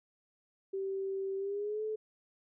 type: tone with pitch glide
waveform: sine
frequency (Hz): 387.6 to 432.6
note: G4 to A4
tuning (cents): -20 to -29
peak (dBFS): -33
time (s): 0.73-1.96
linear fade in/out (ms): 10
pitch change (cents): +191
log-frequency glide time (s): 1.37-1.83
effects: none